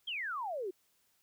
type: exponential sweep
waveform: sine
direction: down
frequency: 3319 to 349.2 Hz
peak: -35 dBFS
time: 0.07-0.71 s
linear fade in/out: 10 ms
effects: white hiss -73 dBFS RMS until 1.22 s